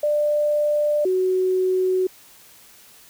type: tone pair in turn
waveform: sine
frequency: 594 / 371.8 Hz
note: D5 / F#4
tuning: +20 / +8 cents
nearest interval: minor sixth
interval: 812 cents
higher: first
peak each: -17 dBFS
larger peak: neither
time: 0.03-1.05 / 1.05-2.07 s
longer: neither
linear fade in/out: 5 ms
effects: white hiss -49 dBFS RMS until 3.09 s